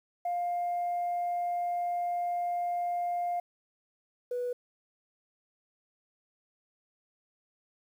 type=tone pair in turn; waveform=sine; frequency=703 / 491.1 Hz; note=F5 / B4; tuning=+11 / -10 cents; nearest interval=tritone; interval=621 cents; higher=first; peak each=-27 / -29 dBFS; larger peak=first; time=0.25-3.4 / 4.31-4.53 s; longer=first; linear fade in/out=5 ms; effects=tanh soft clip ceiling -26 dBFS + 10-bit